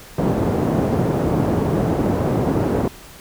pink band-pass noise, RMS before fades -19 dBFS, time 0.18-2.88 s, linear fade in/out 5 ms, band 110 to 580 Hz, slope 12 dB/octave, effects pink hiss -41 dBFS RMS until 3.2 s

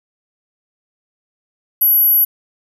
sine tone, 11730 Hz, F#9, 16 cents flat, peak -9 dBFS, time 1.81-2.25 s, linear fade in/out 10 ms, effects none

